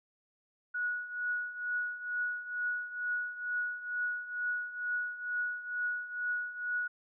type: tone with tremolo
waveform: sine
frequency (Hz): 1462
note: F#6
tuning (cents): -21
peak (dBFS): -29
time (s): 0.74-6.88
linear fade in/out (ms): 10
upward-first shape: triangle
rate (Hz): 2.2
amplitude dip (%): 80
effects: none